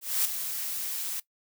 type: noise with ADSR envelope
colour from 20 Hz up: blue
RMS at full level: -24 dBFS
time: 0.01-1.2 s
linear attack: 240 ms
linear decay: 6 ms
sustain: -9 dB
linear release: 5 ms
effects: noise-tail reverb RT60 0.1 s tail -19 dB re dry